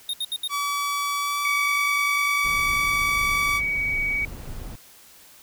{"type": "tone bursts", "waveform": "square", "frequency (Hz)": 3700, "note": "A#7", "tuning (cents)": -14, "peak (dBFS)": -25, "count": 4, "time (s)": [0.09, 0.476], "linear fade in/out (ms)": 2, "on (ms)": 44, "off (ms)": 70}
{"type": "tone with pitch glide", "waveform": "sawtooth", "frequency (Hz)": [1144, 1156], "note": ["D6", "D6"], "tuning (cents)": [-46, -28], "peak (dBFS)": -20, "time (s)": [0.49, 3.61], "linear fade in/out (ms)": 50, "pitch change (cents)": 18, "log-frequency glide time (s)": [1.19, 1.47]}
{"type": "tone", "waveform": "sine", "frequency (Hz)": 2262, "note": "C#7", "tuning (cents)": 34, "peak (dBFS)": -22, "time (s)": [1.45, 4.25], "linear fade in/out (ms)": 2}
{"type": "noise", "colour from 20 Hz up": "brown", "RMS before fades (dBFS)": -35, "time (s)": [2.44, 4.76], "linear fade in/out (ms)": 10}
{"effects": ["white hiss -50 dBFS RMS until 5.42 s"]}